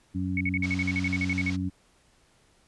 harmonic tone, 92.5 Hz, F#2, in tune, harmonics 1 / 2 / 3, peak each -31 / -31 / -31 dBFS, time 0.14-1.7 s, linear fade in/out 20 ms
sine tone bursts, 2217 Hz, C#7, in tune, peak -26 dBFS, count 14, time 0.37-1.499 s, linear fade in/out 2 ms, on 37 ms, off 47 ms
white low-pass noise, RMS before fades -44 dBFS, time 0.62-1.57 s, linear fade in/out 20 ms, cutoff 5600 Hz, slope 24 dB/octave
effects pink hiss -63 dBFS RMS until 2.67 s + resampled to 24000 Hz

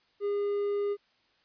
triangle tone, 407.1 Hz, G#4, 35 cents flat, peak -25 dBFS, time 0.2-0.97 s, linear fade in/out 50 ms, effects white hiss -68 dBFS RMS until 1.44 s + resampled to 11025 Hz

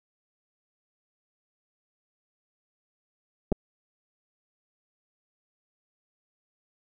clicks, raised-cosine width 2 ms, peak -12 dBFS, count 2, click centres 3.519 / 3.524 s, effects none

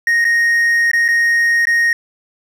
triangle tone with dropouts, 1864.7 Hz, A#6, in tune, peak -9 dBFS, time 0.07-1.93 s, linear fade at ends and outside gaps 2 ms, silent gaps 0.244-0.25 / 0.915-0.933 / 1.081-1.086 / 1.654-1.67 s, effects none

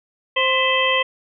harmonic tone with a mistuned harmonic, 523.3 Hz, C5, in tune, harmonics 1 / 2 / 4 / 5 / 6, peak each -22 / -22 / -22 / -22 / -22 dBFS, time 0.36-1.03 s, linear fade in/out 10 ms, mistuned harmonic 4, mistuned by -78 cents, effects none

